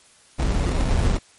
brown noise with sample-and-hold, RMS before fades -20 dBFS, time 0.38-1.19 s, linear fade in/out 20 ms, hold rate 1575 Hz, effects white hiss -53 dBFS RMS until 1.38 s + MP3 48 kbps

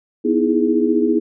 sine chord, E major seventh, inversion second, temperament equal with one note detuned, 246.9 / 314.6 / 329.6 / 415.3 Hz, B3 / D#4 / E4 / G#4, 0 / +19 / 0 / 0 cents, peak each -19 dBFS, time 0.24-1.2 s, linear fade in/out 20 ms, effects none

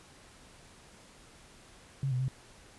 sine tone with pitch steps, 136.3 / 126.1 / 131.2 Hz, C#3 / B2 / C3, -29 / +36 / +5 cents, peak -28 dBFS, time 2.03-2.282 s, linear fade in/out 2 ms, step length 84 ms, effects pink hiss -56 dBFS RMS until 2.78 s + resampled to 24000 Hz

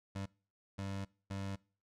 25% pulse tone bursts at uneven times, 98 Hz, G2, in tune, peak -35 dBFS, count 3, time 0.15-0.26 / 0.78-1.05 / 1.3-1.56 s, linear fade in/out 10 ms, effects noise-tail reverb RT60 0.4 s tail -24 dB re dry + low-pass 8000 Hz 12 dB/octave

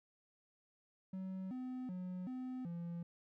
triangle tone with pitch steps, 188.6 / 254.5 / 182.3 / 255.3 / 170.9 Hz, F#3 / C4 / F#3 / C4 / F3, +33 / -48 / -25 / -42 / -37 cents, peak -39 dBFS, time 1.13-3.03 s, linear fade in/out 5 ms, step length 380 ms, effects none

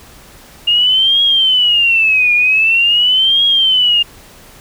sine tone with vibrato, 2826 Hz, F7, 20 cents sharp, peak -8 dBFS, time 0.67-4.03 s, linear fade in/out 10 ms, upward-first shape triangle, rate 0.45 Hz, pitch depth 270 cents each way, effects pink hiss -40 dBFS RMS until 4.6 s

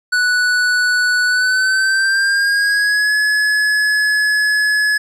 square tone with pitch glide, 1480 to 1700.1 Hz, F#6 to G#6, 0 to +40 cents, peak -13 dBFS, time 0.12-4.98 s, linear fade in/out 10 ms, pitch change +240 cents, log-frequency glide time 1.26-3.14 s, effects low-pass 8000 Hz 12 dB/octave + 9-bit

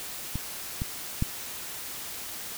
clicks, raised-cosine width 5 ms, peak -18 / -17 / -12 dBFS, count 3, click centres 0.356 / 0.819 / 1.224 s, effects white hiss -38 dBFS RMS until 2.57 s

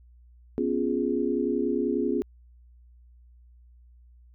sine chord, C# dominant seventh, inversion third, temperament equal, 246.9 / 277.2 / 349.2 / 415.3 Hz, B3 / C#4 / E#4 / G#4, 0 / 0 / 0 / 0 cents, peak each -29 dBFS, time 0.58-2.22 s, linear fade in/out 0 ms, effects added 60 Hz sine -51 dBFS peak until 4.34 s

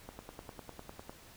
click train, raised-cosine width 1 ms, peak -30 dBFS, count 11, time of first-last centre 0.09-1.095 s, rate 9.95 Hz, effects pink hiss -56 dBFS RMS until 1.36 s

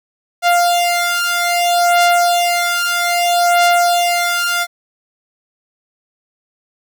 sawtooth beating tone pair, 698.5 / 699.12 Hz, F5 / F5, 0 / +2 cents, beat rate 0.62 Hz, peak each -11 dBFS, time 0.42-4.67 s, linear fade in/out 50 ms, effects none

